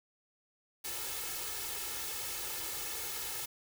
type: noise with comb filter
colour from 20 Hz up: white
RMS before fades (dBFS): -39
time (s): 0.84-3.46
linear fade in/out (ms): 10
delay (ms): 2.3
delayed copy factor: +0.75
effects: none

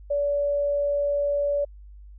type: tone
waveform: sine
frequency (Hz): 574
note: D5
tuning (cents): -40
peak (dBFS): -21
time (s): 0.1-1.65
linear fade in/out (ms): 10
effects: added 50 Hz sine -42 dBFS peak until 2.18 s

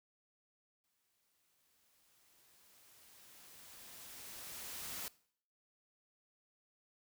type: noise with exponential growth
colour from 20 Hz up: white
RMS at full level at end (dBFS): -43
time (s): 0.84-5.08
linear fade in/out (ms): 0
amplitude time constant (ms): 920
effects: noise-tail reverb RT60 0.6 s tail -21 dB re dry

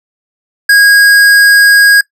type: tone with tanh clipping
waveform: sine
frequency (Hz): 1640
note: G#6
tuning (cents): -22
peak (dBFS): -4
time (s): 0.69-2.01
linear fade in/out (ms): 5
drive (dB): 18
effects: noise-tail reverb RT60 0.1 s tail -19 dB re dry

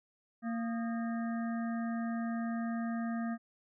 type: harmonic tone with a mistuned harmonic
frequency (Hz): 230.2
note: A#3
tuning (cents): -22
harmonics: 1 / 3 / 5 / 7 / 8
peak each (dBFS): -33 / -43 / -47 / -50 / -51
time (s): 0.42-3.38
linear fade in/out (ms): 50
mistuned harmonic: 5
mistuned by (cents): +120
effects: none

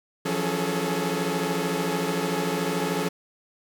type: tone cluster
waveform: sawtooth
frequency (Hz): 167.5 / 181 / 277.6 / 419.8 / 440.4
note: E3 / F#3 / C#4 / G#4 / A4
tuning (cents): +28 / -38 / +3 / +19 / +2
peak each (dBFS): -27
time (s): 0.25-3.09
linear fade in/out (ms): 10
effects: none

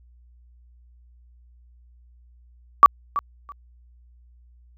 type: tone with echo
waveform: sine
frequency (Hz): 1148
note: D6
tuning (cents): -40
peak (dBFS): -5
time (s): 2.83-2.86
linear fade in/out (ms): 0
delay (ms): 330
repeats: 2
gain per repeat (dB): -15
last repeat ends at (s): 3.52
effects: added 60 Hz sine -50 dBFS peak until 4.77 s

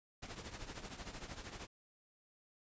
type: noise with tremolo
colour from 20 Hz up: pink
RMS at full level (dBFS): -45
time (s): 0.22-1.67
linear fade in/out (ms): 10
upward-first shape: triangle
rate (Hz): 13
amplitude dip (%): 75
effects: resampled to 16000 Hz

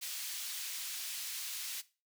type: high-pass noise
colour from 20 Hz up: pink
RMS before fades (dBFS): -41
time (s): 0.01-1.82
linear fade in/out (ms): 20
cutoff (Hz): 3200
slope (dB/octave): 12
effects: noise-tail reverb RT60 0.3 s tail -17 dB re dry

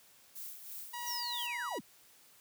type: noise with tremolo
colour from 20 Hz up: violet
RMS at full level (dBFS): -44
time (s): 0.35-1.47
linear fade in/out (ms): 10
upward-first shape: sine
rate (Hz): 3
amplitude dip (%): 60
type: tone with pitch glide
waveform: sawtooth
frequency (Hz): 960 to 968.4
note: B5 to B5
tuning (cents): -49 to -34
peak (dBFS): -36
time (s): 0.93-1.79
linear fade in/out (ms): 10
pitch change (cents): +15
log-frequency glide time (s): 1.57-1.68
type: linear sweep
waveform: sine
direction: down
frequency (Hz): 5940 to 116.54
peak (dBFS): -37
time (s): 1.06-1.81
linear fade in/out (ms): 20
effects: white hiss -62 dBFS RMS until 2.4 s + high-pass 60 Hz 12 dB/octave

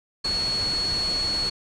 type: tone in noise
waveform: sine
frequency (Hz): 4365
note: C#8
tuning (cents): -28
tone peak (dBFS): -23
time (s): 0.24-1.5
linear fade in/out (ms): 10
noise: pink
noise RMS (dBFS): -33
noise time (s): 0.24-1.5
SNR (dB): +7
effects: resampled to 22050 Hz

